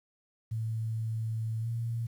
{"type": "tone with pitch glide", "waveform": "sine", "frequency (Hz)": [111.7, 115.84], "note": ["A2", "A#2"], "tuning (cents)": [27, -10], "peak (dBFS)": -30, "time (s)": [0.51, 2.07], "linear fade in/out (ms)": 10, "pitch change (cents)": 63, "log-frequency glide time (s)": [1.61, 1.67], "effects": ["10-bit"]}